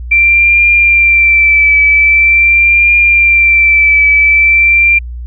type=tone with vibrato; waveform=sine; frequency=2349 Hz; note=D7; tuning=in tune; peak=-4 dBFS; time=0.11-4.99 s; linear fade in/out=10 ms; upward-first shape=triangle; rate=0.44 Hz; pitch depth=39 cents each way; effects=added 60 Hz sine -20 dBFS peak until 5.26 s